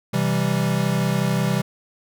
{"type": "chord", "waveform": "square", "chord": "C major", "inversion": "none", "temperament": "equal", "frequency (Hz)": [130.81, 164.81, 196], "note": ["C3", "E3", "G3"], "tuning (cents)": [0, 0, 0], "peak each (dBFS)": -24, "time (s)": [0.13, 1.62], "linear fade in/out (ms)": 10, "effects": []}